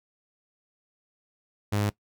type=tone; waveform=sawtooth; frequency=103.2 Hz; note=G#2; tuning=10 cents flat; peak=-20 dBFS; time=1.72-1.9 s; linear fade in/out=10 ms; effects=noise-tail reverb RT60 0.1 s tail -19 dB re dry